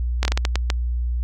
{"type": "slowing click train", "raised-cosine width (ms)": 0.2, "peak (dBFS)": -4, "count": 8, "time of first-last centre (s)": [0.23, 0.701], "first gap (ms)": 21, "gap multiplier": 1.38, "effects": ["added 60 Hz sine -20 dBFS peak until 1.23 s"]}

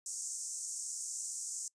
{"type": "band-pass noise", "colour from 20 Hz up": "white", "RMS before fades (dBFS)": -41, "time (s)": [0.06, 1.68], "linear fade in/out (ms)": 2, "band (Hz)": [6100, 8700], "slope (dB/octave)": 48, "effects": ["noise-tail reverb RT60 0.1 s tail -23 dB re dry", "resampled to 22050 Hz"]}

